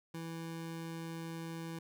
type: tone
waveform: 25% pulse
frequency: 164.8 Hz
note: E3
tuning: in tune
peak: -37 dBFS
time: 0.14-1.79 s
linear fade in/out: 5 ms
effects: none